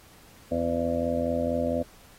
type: harmonic tone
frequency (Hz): 84.3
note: E2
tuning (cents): +39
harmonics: 1 / 2 / 3 / 4 / 6 / 7 / 8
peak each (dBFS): -35 / -39 / -29 / -39 / -30 / -29 / -35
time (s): 0.51-1.83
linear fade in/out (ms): 10
effects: pink hiss -54 dBFS RMS until 2.18 s + AAC 48 kbps